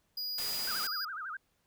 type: tone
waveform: square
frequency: 4900 Hz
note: D#8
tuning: 27 cents flat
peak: -35 dBFS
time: 0.17-1.05 s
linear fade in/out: 5 ms
type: noise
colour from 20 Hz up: white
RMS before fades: -39 dBFS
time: 0.38-0.87 s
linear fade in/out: 2 ms
type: tone with vibrato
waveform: sine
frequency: 1396.9 Hz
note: F6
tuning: in tune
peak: -37 dBFS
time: 0.67-1.37 s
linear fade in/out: 5 ms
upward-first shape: sine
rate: 12 Hz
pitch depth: 240 cents each way
effects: pink hiss -75 dBFS RMS until 1.66 s